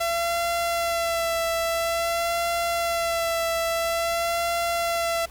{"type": "tone with vibrato", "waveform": "sawtooth", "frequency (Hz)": 674, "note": "E5", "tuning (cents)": 38, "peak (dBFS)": -19, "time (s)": [0, 5.26], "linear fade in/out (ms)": 10, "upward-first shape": "sine", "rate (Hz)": 0.49, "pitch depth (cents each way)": 24, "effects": ["added 60 Hz sine -46 dBFS peak until 5.3 s", "pink hiss -49 dBFS RMS until 5.3 s"]}